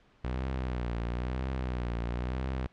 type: tone with vibrato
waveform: sawtooth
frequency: 61.74 Hz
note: B1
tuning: in tune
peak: -27 dBFS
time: 0.24-2.67 s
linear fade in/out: 5 ms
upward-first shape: triangle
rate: 1 Hz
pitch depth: 120 cents each way
effects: pink hiss -63 dBFS RMS until 2.72 s + low-pass 3000 Hz 12 dB/octave